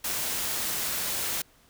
white noise, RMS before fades -30 dBFS, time 0.04-1.42 s, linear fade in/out 5 ms, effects pink hiss -60 dBFS RMS until 1.69 s

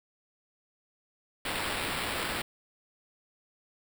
violet noise with sample-and-hold, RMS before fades -33 dBFS, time 1.45-2.42 s, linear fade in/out 5 ms, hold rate 6300 Hz, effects none

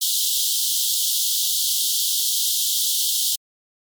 pink high-pass noise, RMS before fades -21 dBFS, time 0.01-3.36 s, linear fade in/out 10 ms, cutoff 3100 Hz, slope 96 dB/octave, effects MP3 96 kbps

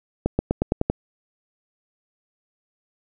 accelerating click train, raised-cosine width 2 ms, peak -6 dBFS, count 7, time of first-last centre 0.26-0.9 s, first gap 130 ms, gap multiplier 0.92, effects none

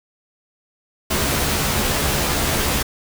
pink noise with comb filter, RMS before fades -20 dBFS, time 1.1-2.83 s, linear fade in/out 10 ms, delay 14 ms, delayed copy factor +0.55, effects none

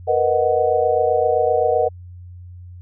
sine chord, B major seventh, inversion third, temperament equal, 466.2 / 493.9 / 622.3 / 740 Hz, A#4 / B4 / D#5 / F#5, 0 / 0 / 0 / 0 cents, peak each -20 dBFS, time 0.07-1.89 s, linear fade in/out 20 ms, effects added 89 Hz sine -35 dBFS peak until 2.81 s

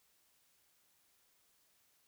silence, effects white hiss -73 dBFS RMS until 2.07 s

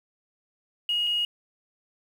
sine tone pair in turn, 2878 / 2878 Hz, F#7 / F#7, -49 / -49 cents, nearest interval unison, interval 0 cents, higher neither, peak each -22 dBFS, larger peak neither, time 0.89-1.07 / 1.07-1.25 s, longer neither, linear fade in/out 2 ms, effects tanh soft clip ceiling -18 dBFS + 8-bit

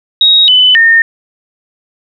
sine tone with pitch steps, 3782 / 3009 / 1827 Hz, A#7 / F#7 / A#6, +24 / +28 / -35 cents, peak -3 dBFS, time 0.21-1.02 s, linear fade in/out 2 ms, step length 270 ms, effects none

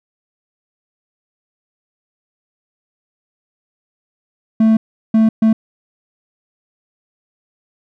triangle tone bursts at uneven times, 221.3 Hz, A3, 10 cents sharp, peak -6 dBFS, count 3, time 4.6-4.77 / 5.14-5.29 / 5.42-5.53 s, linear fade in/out 5 ms, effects none

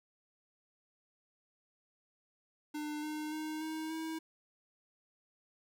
square tone with pitch steps, 299.9 / 305 / 310.1 / 315.4 / 320.7 Hz, D4 / D#4 / D#4 / D#4 / E4, +36 / -34 / -6 / +24 / -48 cents, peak -38 dBFS, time 2.74-4.19 s, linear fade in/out 10 ms, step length 290 ms, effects none

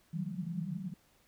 white band-pass noise, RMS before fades -38 dBFS, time 0.13-0.94 s, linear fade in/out 2 ms, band 150 to 200 Hz, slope 96 dB/octave, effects pink hiss -68 dBFS RMS until 1.27 s

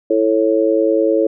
sine chord, A major, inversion second, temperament just, 330 / 440 / 550 Hz, E4 / A4 / C#5, +2 / 0 / -14 cents, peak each -16 dBFS, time 0.1-1.27 s, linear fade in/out 5 ms, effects none

